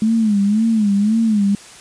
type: tone with vibrato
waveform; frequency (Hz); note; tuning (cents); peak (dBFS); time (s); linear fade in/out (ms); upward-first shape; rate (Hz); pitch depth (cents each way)
sine; 213; G#3; +44; -12; 0.02-1.55; 2; sine; 1.9; 120
effects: white hiss -40 dBFS RMS until 1.8 s + resampled to 22050 Hz